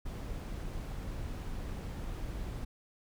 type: noise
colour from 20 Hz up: brown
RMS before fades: -39 dBFS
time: 0.05-2.65 s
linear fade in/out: 10 ms
effects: none